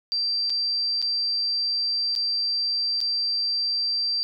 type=tone with dropouts; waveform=sine; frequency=4699 Hz; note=D8; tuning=in tune; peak=-22 dBFS; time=0.12-4.23 s; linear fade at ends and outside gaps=0 ms; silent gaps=0.497-0.502 / 1.017-1.025 / 2.152-2.161 / 3.005-3.013 s; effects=none